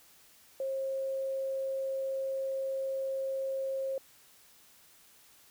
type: tone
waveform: sine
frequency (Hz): 536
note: C5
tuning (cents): +42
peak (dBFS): -31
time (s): 0.6-3.98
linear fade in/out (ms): 2
effects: white hiss -60 dBFS RMS until 5.5 s